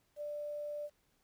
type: tone with quantisation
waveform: sine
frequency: 590 Hz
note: D5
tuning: 8 cents sharp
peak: -38 dBFS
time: 0.16-0.9 s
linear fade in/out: 50 ms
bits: 11
effects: pink hiss -75 dBFS RMS until 1.23 s